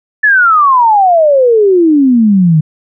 sine exponential sweep, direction down, 1760 to 150 Hz, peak -4 dBFS, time 0.23-2.61 s, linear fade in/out 10 ms, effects none

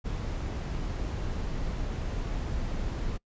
brown noise, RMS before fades -32 dBFS, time 0.04-3.18 s, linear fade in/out 20 ms, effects noise-tail reverb RT60 0.1 s tail -24 dB re dry + resampled to 16000 Hz

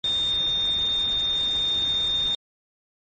sine tone in noise, 3645 Hz, A#7, 40 cents flat, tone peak -21 dBFS, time 0.04-2.35 s, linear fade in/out 2 ms, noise pink, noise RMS -38 dBFS, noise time 0.04-2.35 s, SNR +14 dB, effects MP3 32 kbps

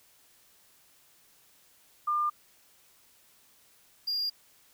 sine / triangle tone pair in turn, 1200 / 4811 Hz, D6 / D8, +37 / +41 cents, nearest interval 2 octaves, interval 2404 cents, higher second, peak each -25 / -27 dBFS, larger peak first, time 2.07-2.3 / 4.07-4.3 s, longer neither, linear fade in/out 10 ms, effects white hiss -62 dBFS RMS until 4.73 s

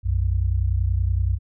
sine tone pair together, 61.74 / 92.27 Hz, B1 / F#2, 0 / -4 cents, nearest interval perfect fifth, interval 696 cents, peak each -21 dBFS, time 0.03-1.39 s, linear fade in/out 50 ms, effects none

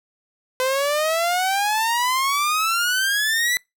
sawtooth exponential sweep, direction up, 508 to 1998 Hz, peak -15 dBFS, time 0.6-3.57 s, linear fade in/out 0 ms, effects noise-tail reverb RT60 0.2 s tail -25 dB re dry

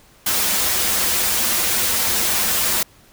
white noise with comb filter, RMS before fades -19 dBFS, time 0.26-2.83 s, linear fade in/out 5 ms, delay 7.1 ms, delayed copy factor -0.65, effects pink hiss -51 dBFS RMS until 3.12 s

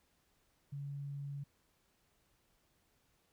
sine tone, 141.4 Hz, C#3, 35 cents sharp, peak -40 dBFS, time 0.72-1.44 s, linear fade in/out 10 ms, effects pink hiss -75 dBFS RMS until 3.32 s

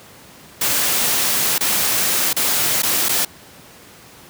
white noise with dropouts, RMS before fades -18 dBFS, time 0.61-3.25 s, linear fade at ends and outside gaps 5 ms, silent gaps 1.582-1.607 / 2.331-2.364 / 2.822-2.831 / 3.086-3.091 s, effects pink hiss -43 dBFS RMS until 4.29 s + high-pass 100 Hz 12 dB/octave

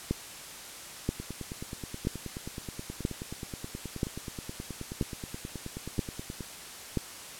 two click trains, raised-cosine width 3 ms, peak -14 / -24 dBFS, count 8 / 50, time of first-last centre 0.11-6.973 / 1.2-6.407 s, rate 1.02 / 9.41 Hz, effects white hiss -44 dBFS RMS until 7.39 s + low-pass 11000 Hz 12 dB/octave

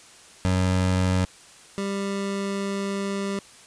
25% pulse tone pair in turn, 92.5 / 197.99 Hz, F#2 / G3, 0 / +18 cents, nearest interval octave + minor second, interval 1318 cents, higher second, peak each -16 / -22 dBFS, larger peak first, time 0.45-1.25 / 1.78-3.39 s, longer second, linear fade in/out 0 ms, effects white hiss -49 dBFS RMS until 3.66 s + resampled to 22050 Hz

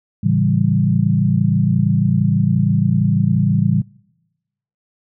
sine chord, A dominant seventh, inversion none, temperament equal, 110 / 138.59 / 164.81 / 196 Hz, A2 / C#3 / E3 / G3, 0 / 0 / 0 / 0 cents, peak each -18 dBFS, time 0.23-3.82 s, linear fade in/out 10 ms, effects noise-tail reverb RT60 1.0 s tail -26 dB re dry

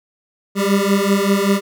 25% pulse beating tone pair, 196 / 201.2 Hz, G3 / G3, 0 / +45 cents, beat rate 5.2 Hz, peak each -13 dBFS, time 0.55-1.61 s, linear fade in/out 50 ms, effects none

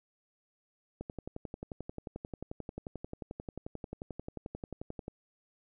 click train, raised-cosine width 2 ms, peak -26 dBFS, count 47, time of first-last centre 1.01-5.081 s, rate 11.3 Hz, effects none

